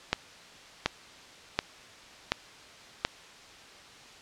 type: click train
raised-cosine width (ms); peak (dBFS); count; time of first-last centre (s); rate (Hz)
0.2; -6; 5; 0.13-3.05; 1.37
effects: white hiss -50 dBFS RMS until 4.21 s + low-pass 5000 Hz 12 dB/octave